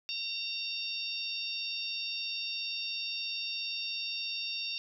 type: harmonic tone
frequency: 917 Hz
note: A#5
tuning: 29 cents flat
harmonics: 3 / 4 / 5 / 6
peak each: -38 / -39 / -40 / -41 dBFS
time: 0.09-4.78 s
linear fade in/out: 0 ms
effects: none